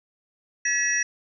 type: tone cluster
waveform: sine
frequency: 1712 / 1940 / 2584 / 5740 Hz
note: A6 / B6 / E7 / F8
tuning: -48 / -31 / -35 / +47 cents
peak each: -27 / -25 / -33 / -25 dBFS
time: 0.65-1.03 s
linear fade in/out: 5 ms
effects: none